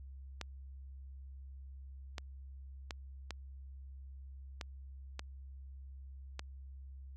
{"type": "clicks", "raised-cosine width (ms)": 0.2, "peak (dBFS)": -23, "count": 7, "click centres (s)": [0.413, 2.182, 2.908, 3.307, 4.612, 5.194, 6.394], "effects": ["added 67 Hz sine -47 dBFS peak until 7.16 s"]}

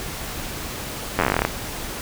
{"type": "slowing click train", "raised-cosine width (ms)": 0.5, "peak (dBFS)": -3, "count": 15, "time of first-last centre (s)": [1.19, 1.45], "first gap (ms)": 10, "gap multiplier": 1.09, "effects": ["pink hiss -31 dBFS RMS until 2.01 s"]}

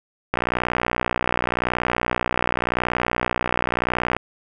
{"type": "click train", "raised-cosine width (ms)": 0.5, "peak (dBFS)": -5, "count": 234, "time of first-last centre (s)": [0.34, 4.166], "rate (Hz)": 60.9, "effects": []}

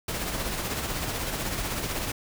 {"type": "noise with tremolo", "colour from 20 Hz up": "pink", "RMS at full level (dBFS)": -29, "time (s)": [0.08, 2.12], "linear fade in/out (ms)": 5, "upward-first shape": "sine", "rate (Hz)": 16, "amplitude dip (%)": 40, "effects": []}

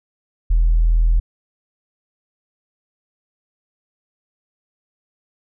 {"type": "tone", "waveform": "sine", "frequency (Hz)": 40.98, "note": "E1", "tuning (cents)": -9, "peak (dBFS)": -10, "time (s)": [0.5, 1.2], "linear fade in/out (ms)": 10, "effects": ["tanh soft clip ceiling -8 dBFS"]}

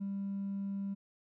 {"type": "tone with hard clipping", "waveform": "sine", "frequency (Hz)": 197.6, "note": "G3", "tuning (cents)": 14, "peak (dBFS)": -35, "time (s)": [0, 0.95], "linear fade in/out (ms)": 20, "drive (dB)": 1, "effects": []}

